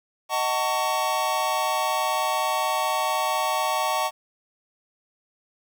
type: chord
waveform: square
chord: D# half-diminished seventh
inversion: none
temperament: just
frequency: 622.3 / 746.7 / 896 / 1120.1 Hz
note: D#5 / F#5 / A5 / C#6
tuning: 0 / +16 / +31 / +18 cents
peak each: -30 / -29 / -28 / -28 dBFS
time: 0.29-4.11 s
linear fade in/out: 50 ms
effects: 9-bit